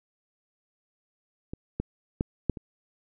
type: clicks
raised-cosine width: 3 ms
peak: -22 / -15 / -12 / -10 / -25 dBFS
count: 5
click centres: 1.535 / 1.8 / 2.209 / 2.497 / 2.572 s
effects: none